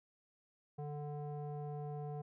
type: tone with low-pass filter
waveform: square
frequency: 147.2 Hz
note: D3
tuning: 4 cents sharp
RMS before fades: -43 dBFS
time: 0.78-2.22 s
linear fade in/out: 10 ms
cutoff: 670 Hz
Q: 2.8
effects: none